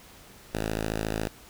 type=tone; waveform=5% pulse; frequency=54 Hz; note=A1; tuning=32 cents flat; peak=-17 dBFS; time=0.53-1.28 s; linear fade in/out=10 ms; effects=pink hiss -51 dBFS RMS until 1.49 s